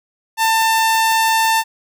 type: tone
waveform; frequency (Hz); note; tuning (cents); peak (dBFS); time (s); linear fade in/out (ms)
sawtooth; 894; A5; +27; -9; 0.37-1.64; 50
effects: none